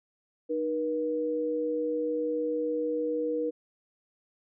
sine tone pair together, 307.3 / 480.5 Hz, D#4 / B4, -21 / -48 cents, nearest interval minor sixth, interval 773 cents, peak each -32 / -28 dBFS, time 0.49-3.51 s, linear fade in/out 20 ms, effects none

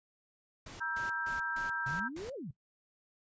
pink noise bursts, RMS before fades -48 dBFS, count 6, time 0.66-2.3 s, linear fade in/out 5 ms, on 140 ms, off 160 ms
sine chord, E diminished, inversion second, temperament just, 949.3 / 1318.5 / 1582.2 Hz, Bb5 / E6 / G6, +31 / 0 / +16 cents, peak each -39 / -40 / -35 dBFS, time 0.8-2.09 s, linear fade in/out 20 ms
sine exponential two-way sweep, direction up then down, 123.6 to 587.3 to 123.6 Hz, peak -39 dBFS, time 1.86-2.51 s, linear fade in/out 5 ms, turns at 2.34 s
effects noise-tail reverb RT60 0.1 s tail -17 dB re dry + resampled to 16000 Hz

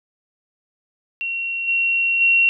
sine tone with level steps, 2736 Hz, F7, 36 cents flat, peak -22 / -16 / -12 dBFS, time 1.21-2.49 s, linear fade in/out 0 ms, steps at 1.67 / 2.2 s, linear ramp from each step 20 ms, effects none

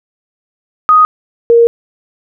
sine tone pair in turn, 1247 / 467.1 Hz, D#6 / A#4, +3 / +3 cents, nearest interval octave + perfect fourth, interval 1700 cents, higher first, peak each -3 dBFS, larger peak neither, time 0.89-1.05 / 1.5-1.67 s, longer second, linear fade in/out 0 ms, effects none

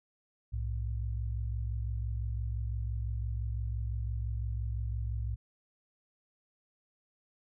sine tone pair together, 61.74 / 107.62 Hz, B1 / A2, 0 / -38 cents, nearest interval minor seventh, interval 962 cents, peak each -33 / -36 dBFS, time 0.52-5.36 s, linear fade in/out 20 ms, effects none

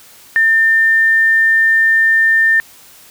sine tone, 1800 Hz, A6, 39 cents sharp, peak -8 dBFS, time 0.36-2.6 s, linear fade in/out 0 ms, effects white hiss -42 dBFS RMS until 3.1 s

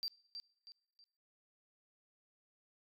sine tone with echo, 4699 Hz, D8, in tune, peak -34 dBFS, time 0.03-0.08 s, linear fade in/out 0 ms, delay 320 ms, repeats 3, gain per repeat -9 dB, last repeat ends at 1.04 s, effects noise-tail reverb RT60 0.8 s tail -25 dB re dry + tanh soft clip ceiling -35 dBFS

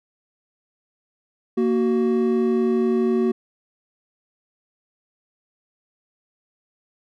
triangle tone pair together, 233.1 / 373.7 Hz, A#3 / F#4, 0 / +17 cents, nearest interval minor sixth, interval 817 cents, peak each -18 dBFS, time 1.57-3.32 s, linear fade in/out 10 ms, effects none

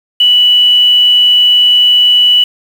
sine tone with quantisation, 2957 Hz, F#7, 2 cents flat, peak -4 dBFS, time 0.2-2.44 s, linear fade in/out 5 ms, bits 5, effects none

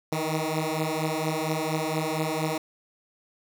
10% pulse beating tone pair, 155.56 / 159.86 Hz, D#3 / D#3, 0 / +47 cents, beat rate 4.3 Hz, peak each -20 / -21 dBFS, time 0.12-2.58 s, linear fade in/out 5 ms, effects none

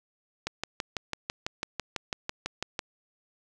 click train, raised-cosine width 0.2 ms, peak -13 dBFS, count 15, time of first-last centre 0.47-2.792 s, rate 6.03 Hz, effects none

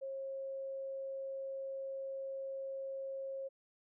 sine tone, 540 Hz, C#5, 45 cents flat, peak -39 dBFS, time 0.01-3.49 s, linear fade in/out 20 ms, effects none

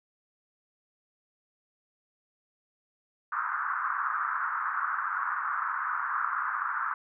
pink band-pass noise, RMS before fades -31 dBFS, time 3.32-6.94 s, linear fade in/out 2 ms, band 1100 to 1500 Hz, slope 48 dB/octave, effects none

